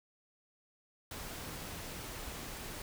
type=noise; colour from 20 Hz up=pink; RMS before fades=-44 dBFS; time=1.11-2.82 s; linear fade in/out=2 ms; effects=none